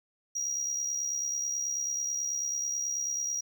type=tone with amplitude modulation; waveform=triangle; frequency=5730 Hz; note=F8; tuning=44 cents sharp; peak=-26 dBFS; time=0.35-3.41 s; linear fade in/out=10 ms; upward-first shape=sine; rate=69.2 Hz; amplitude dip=55%; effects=none